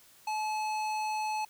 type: tone with hard clipping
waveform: sine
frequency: 860 Hz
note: A5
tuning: 40 cents flat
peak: -32 dBFS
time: 0.27-1.45 s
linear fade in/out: 5 ms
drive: 15 dB
effects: white hiss -59 dBFS RMS until 1.49 s